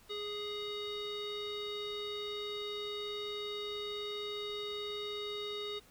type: tone with low-pass filter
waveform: square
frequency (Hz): 415.3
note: G#4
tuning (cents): 0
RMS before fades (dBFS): -40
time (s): 0.09-5.8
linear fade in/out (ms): 20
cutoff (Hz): 3800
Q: 8.2
effects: pink hiss -62 dBFS RMS until 5.9 s